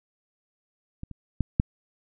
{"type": "clicks", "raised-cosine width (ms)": 5, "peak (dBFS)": [-23, -27, -11, -7], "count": 4, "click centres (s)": [1.034, 1.113, 1.407, 1.599], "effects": []}